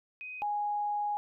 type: tone pair in turn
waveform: sine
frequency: 2507 / 828.2 Hz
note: D#7 / G#5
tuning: +12 / -5 cents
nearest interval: octave + perfect fifth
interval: 1917 cents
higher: first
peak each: -39 / -29 dBFS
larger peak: second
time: 0.21-0.42 / 0.42-1.17 s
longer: second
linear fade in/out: 0 ms
effects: none